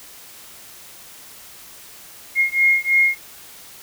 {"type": "beating tone pair", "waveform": "sine", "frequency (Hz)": [2143, 2146.1], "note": ["C7", "C7"], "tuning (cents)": [41, 43], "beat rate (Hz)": 3.1, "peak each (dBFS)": -17, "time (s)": [2.35, 3.18], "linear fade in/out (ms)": 50, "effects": ["white hiss -42 dBFS RMS until 3.82 s"]}